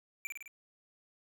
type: tone with echo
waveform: square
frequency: 2349 Hz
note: D7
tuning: in tune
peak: -36 dBFS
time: 0.25-0.27 s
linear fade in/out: 0 ms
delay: 52 ms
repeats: 4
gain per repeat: -3 dB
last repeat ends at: 0.478 s
effects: none